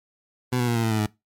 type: tone with pitch steps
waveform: 20% pulse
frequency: 125.3 / 121.87 / 118.54 / 115.3 / 112.15 / 109.08 / 106.1 Hz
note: B2 / B2 / A#2 / A#2 / A2 / A2 / G#2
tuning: +25 / -23 / +29 / -19 / +34 / -15 / +38 cents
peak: -16 dBFS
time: 0.52-1.066 s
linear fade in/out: 10 ms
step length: 78 ms
effects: noise-tail reverb RT60 0.2 s tail -21 dB re dry + MP3 96 kbps